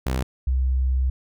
sawtooth / sine tone pair in turn, 64.4 / 64.63 Hz, C2 / C2, -27 / -21 cents, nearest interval unison, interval 6 cents, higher second, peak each -18 dBFS, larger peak neither, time 0.06-0.23 / 0.47-1.1 s, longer second, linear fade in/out 5 ms, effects none

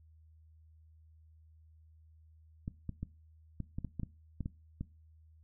clicks, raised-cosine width 5 ms, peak -25 dBFS, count 11, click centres 2.679 / 2.893 / 3.03 / 3.603 / 3.785 / 3.847 / 3.997 / 4.033 / 4.407 / 4.459 / 4.81 s, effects noise-tail reverb RT60 0.3 s tail -20 dB re dry + added 79 Hz sine -58 dBFS peak until 5.43 s

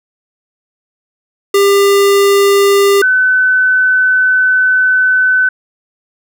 square / sine tone pair in turn, 399.3 / 1511 Hz, G4 / F#6, +32 / +36 cents, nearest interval octave + major seventh, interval 2304 cents, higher second, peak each -7 dBFS, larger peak neither, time 1.54-3.02 / 3.02-5.49 s, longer second, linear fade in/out 5 ms, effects none

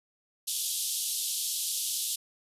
white band-pass noise, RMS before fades -32 dBFS, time 0.47-2.16 s, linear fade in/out 10 ms, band 3100 to 13000 Hz, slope 48 dB/octave, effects resampled to 32000 Hz

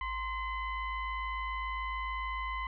sine tone with frequency modulation, 1046.5 Hz, C6, in tune, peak -33 dBFS, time 0.01-2.67 s, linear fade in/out 2 ms, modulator 993 Hz, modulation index 1.1, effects none

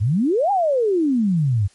sine exponential two-way sweep, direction up then down, 93 to 832 to 93 Hz, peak -15 dBFS, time 0-1.68 s, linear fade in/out 20 ms, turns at 0.51 s, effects white hiss -55 dBFS RMS until 1.74 s + MP3 48 kbps

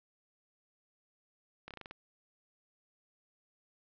slowing click train, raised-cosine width 0.3 ms, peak -29 dBFS, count 7, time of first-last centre 1.68-1.91 s, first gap 27 ms, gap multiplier 1.14, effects low-pass 5000 Hz 12 dB/octave

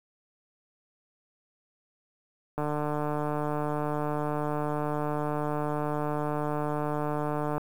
click train, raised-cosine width 1 ms, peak -17 dBFS, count 746, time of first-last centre 2.58-7.58 s, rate 149 Hz, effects 8-bit

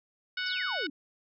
harmonic tone, 740 Hz, F#5, in tune, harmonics 2 / 3 / 4 / 5 / 6 / 7, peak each -33 / -39 / -38 / -39 / -43 / -45 dBFS, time 0.37-0.87 s, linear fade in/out 5 ms
sine exponential sweep, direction down, 5588 to 260 Hz, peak -35 dBFS, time 0.46-0.9 s, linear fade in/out 5 ms
effects none

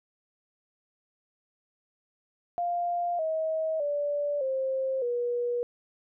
sine tone with pitch steps, 698.5 / 636.8 / 580.6 / 529.4 / 482.6 Hz, F5 / D#5 / D5 / C5 / B4, 0 / +40 / -20 / +20 / -40 cents, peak -26 dBFS, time 2.58-5.63 s, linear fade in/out 0 ms, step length 610 ms, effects none

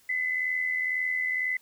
sine tone pair together, 2012 / 2094 Hz, B6 / C7, +32 / +1 cents, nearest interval minor second, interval 69 cents, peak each -26 / -35 dBFS, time 0.09-1.57 s, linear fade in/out 5 ms, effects white hiss -61 dBFS RMS until 1.61 s

